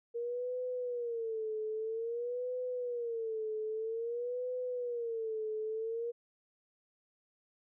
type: tone with vibrato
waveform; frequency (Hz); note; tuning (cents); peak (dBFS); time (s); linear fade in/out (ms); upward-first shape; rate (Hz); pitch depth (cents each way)
sine; 466.2; A#4; 0; -34; 0.14-6.12; 20; sine; 0.51; 130
effects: none